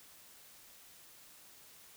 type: silence
effects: white hiss -58 dBFS RMS until 1.96 s